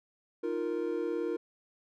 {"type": "chord", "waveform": "triangle", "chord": "Eb suspended second", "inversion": "none", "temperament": "equal", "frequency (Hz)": [311.1, 349.2, 466.2], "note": ["Eb4", "F4", "Bb4"], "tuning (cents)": [0, 0, 0], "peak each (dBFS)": [-35, -32, -32], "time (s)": [0.43, 1.37], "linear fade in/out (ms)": 10, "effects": []}